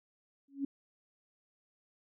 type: tone with exponential growth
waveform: sine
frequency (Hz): 277.2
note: C#4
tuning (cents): 0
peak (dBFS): -28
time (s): 0.48-0.65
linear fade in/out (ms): 5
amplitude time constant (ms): 36
effects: none